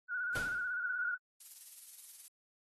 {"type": "tone with vibrato", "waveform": "sine", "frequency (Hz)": 1456, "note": "F#6", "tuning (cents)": -28, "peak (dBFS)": -34, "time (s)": [0.08, 1.18], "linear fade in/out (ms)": 50, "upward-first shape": "square", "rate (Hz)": 16, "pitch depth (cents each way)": 45}
{"type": "noise with exponential decay", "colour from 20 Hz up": "pink", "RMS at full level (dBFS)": -39, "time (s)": [0.35, 0.76], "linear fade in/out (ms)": 5, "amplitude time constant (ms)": 87}
{"type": "noise with tremolo", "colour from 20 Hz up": "violet", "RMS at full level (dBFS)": -46, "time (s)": [1.4, 2.28], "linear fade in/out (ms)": 5, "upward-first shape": "triangle", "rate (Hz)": 19, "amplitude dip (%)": 60}
{"effects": ["AAC 32 kbps"]}